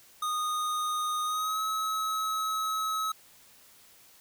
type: tone with pitch glide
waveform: square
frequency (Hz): 1235 to 1285.2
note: D#6 to E6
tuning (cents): -13 to -44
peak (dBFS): -29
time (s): 0.22-3.12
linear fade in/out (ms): 5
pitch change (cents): +69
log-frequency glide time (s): 1.24-1.6
effects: white hiss -57 dBFS RMS until 4.2 s